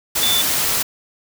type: tone in noise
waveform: sine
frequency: 3520 Hz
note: A7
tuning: in tune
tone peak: -17 dBFS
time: 0.22-0.42 s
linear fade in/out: 10 ms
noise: white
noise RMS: -19 dBFS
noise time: 0.15-0.83 s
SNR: -1 dB
effects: none